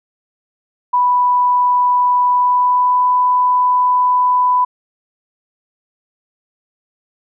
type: tone with pitch glide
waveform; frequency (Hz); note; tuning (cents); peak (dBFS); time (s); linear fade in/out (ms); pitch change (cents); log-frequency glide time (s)
sine; 987.8 to 995.8; B5 to B5; 0 to +14; -10; 0.93-4.65; 10; +14; 2.28-3.07
effects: none